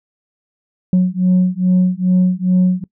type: beating tone pair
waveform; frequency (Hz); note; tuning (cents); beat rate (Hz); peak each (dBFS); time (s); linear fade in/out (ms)
sine; 181.7 / 184.1; F#3 / F#3; -31 / -8; 2.4; -12; 0.93-2.84; 2
effects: noise-tail reverb RT60 0.1 s tail -22 dB re dry + tanh soft clip ceiling -7 dBFS